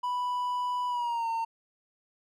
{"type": "tone with pitch glide", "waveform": "triangle", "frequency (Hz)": [987.8, 911.1], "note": ["B5", "A#5"], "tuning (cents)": [0, -40], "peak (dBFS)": -26, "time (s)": [0.03, 1.45], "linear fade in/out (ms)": 10, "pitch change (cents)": -140, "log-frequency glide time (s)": [0.88, 1.28], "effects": []}